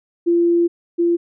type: tone pair in turn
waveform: sine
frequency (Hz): 342.7 / 342.7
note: F4 / F4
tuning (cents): -33 / -33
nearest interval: unison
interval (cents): 0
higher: neither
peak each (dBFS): -12 / -13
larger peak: first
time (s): 0.26-0.68 / 0.98-1.17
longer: first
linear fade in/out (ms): 20
effects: none